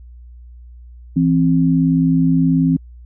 sine tone pair together, 165.4 / 264.1 Hz, E3 / C4, +6 / +16 cents, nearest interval minor sixth, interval 810 cents, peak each -14 dBFS, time 1.16-2.77 s, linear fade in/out 10 ms, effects added 60 Hz sine -36 dBFS peak until 3.05 s

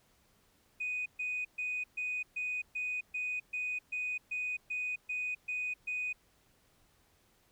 sine tone bursts, 2489 Hz, D#7, in tune, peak -32 dBFS, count 14, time 0.8-6.13 s, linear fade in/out 10 ms, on 260 ms, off 130 ms, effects tanh soft clip ceiling -29 dBFS + pink hiss -69 dBFS RMS until 7.51 s

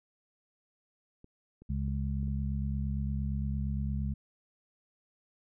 clicks, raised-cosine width 3 ms, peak -39 dBFS, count 5, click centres 1.244 / 1.62 / 1.881 / 2.23 / 2.28 s
harmonic tone, 68.7 Hz, C#2, 15 cents flat, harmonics 1 / 2 / 3, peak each -32 / -35 / -37 dBFS, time 1.69-4.14 s, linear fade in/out 10 ms
effects none

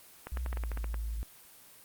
clicks, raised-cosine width 0.5 ms, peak -24 dBFS, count 10, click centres 0.27 / 0.372 / 0.462 / 0.529 / 0.572 / 0.637 / 0.717 / 0.774 / 0.843 / 0.943 s
sine tone with pitch glide, 61.74 to 55 Hz, B1 to A1, 0 to 0 cents, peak -32 dBFS, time 0.32-1.23 s, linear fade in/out 0 ms, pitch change -200 cents, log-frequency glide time 0.44-0.73 s
effects white hiss -55 dBFS RMS until 1.84 s + Opus 24 kbps

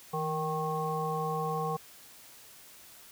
harmonic tone with a mistuned harmonic, 155.56 Hz, D#3, in tune, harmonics 1 / 3 / 5 / 7, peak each -35 / -35 / -35 / -35 dBFS, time 0.13-1.77 s, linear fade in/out 10 ms, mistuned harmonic 1, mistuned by +62 cents, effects white hiss -53 dBFS RMS until 3.11 s

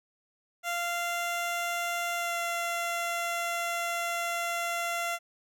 15% pulse tone with pitch glide, 692 to 686.4 Hz, F5 to F5, -16 to -30 cents, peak -23 dBFS, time 0.63-5.19 s, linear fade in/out 50 ms, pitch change -14 cents, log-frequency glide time 2.16-2.38 s, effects none

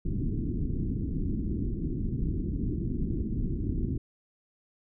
pink low-pass noise, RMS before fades -30 dBFS, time 0.05-3.98 s, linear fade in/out 5 ms, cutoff 350 Hz, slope 48 dB/octave, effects none

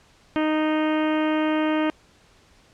harmonic tone with a mistuned harmonic, 309.6 Hz, D#4, 9 cents flat, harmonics 1 / 2 / 3 / 4 / 5 / 6 / 7 / 8 / 9 / 10, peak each -21 / -27 / -31 / -33 / -35 / -37 / -38 / -39 / -40 / -41 dBFS, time 0.36-1.9 s, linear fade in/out 0 ms, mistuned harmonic 10, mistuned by +18 cents, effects pink hiss -56 dBFS RMS until 2.73 s + low-pass 7000 Hz 12 dB/octave

